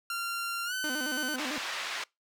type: tone with pitch glide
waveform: sawtooth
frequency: 1382 to 1515.8 Hz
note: F6 to F#6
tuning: -19 to +41 cents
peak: -28 dBFS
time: 0.1-1.36 s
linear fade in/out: 2 ms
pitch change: +160 cents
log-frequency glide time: 0.65-0.74 s
type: tone with vibrato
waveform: sawtooth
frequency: 278.1 Hz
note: C#4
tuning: 6 cents sharp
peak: -31 dBFS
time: 0.84-1.58 s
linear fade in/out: 0 ms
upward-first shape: square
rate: 9 Hz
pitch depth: 150 cents each way
type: band-pass noise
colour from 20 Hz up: pink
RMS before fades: -36 dBFS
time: 1.38-2.04 s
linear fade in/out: 5 ms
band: 1200 to 4500 Hz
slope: 12 dB/octave
effects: noise-tail reverb RT60 0.2 s tail -24 dB re dry